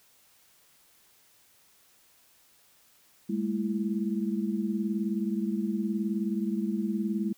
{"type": "tone cluster", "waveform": "sine", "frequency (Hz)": [203.3, 222.4, 333], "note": ["G#3", "A3", "E4"], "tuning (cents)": [-37, 19, 18], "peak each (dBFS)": [-29, -32, -34], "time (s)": [3.29, 7.33], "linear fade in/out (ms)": 10, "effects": ["white hiss -62 dBFS RMS until 7.37 s"]}